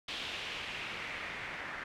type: noise with low-pass filter sweep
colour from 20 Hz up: white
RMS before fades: -41 dBFS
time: 0.08-1.84 s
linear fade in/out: 5 ms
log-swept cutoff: 3300 to 1800 Hz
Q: 2.3
effects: none